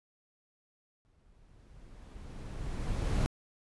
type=noise with exponential growth; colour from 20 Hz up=brown; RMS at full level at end=-27 dBFS; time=1.05-3.26 s; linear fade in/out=0 ms; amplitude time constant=480 ms; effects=resampled to 24000 Hz